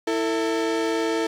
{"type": "tone pair together", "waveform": "35% pulse", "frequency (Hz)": [329.6, 448.8], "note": ["E4", "A4"], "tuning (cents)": [0, 34], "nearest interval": "perfect fourth", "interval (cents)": 534, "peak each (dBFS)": -23, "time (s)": [0.07, 1.27], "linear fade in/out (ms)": 5, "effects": ["low-pass 7000 Hz 12 dB/octave", "8-bit"]}